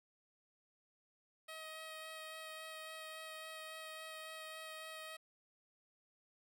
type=tone with vibrato; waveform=10% pulse; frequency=633 Hz; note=D#5; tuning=30 cents sharp; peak=-39 dBFS; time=1.48-5.17 s; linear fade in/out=10 ms; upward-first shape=sine; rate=3.6 Hz; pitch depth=11 cents each way; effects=none